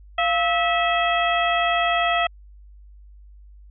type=harmonic tone with a mistuned harmonic; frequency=650 Hz; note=E5; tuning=24 cents flat; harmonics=1 / 2 / 3 / 4 / 5; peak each=-21 / -24 / -26 / -27 / -28 dBFS; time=0.18-2.27 s; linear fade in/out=5 ms; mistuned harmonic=1; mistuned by=+110 cents; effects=added 50 Hz sine -43 dBFS peak until 3.7 s